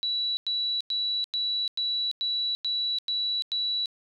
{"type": "tone bursts", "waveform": "sine", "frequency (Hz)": 3933, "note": "B7", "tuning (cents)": -8, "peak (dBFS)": -25, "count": 9, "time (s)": [0.03, 3.858], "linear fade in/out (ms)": 0, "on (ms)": 340, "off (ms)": 96, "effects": []}